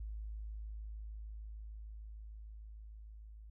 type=tone with level ramp; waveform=sine; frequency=53.3 Hz; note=G#1; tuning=46 cents sharp; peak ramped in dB=-40 to -50 dBFS; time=0-3.5 s; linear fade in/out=5 ms; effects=none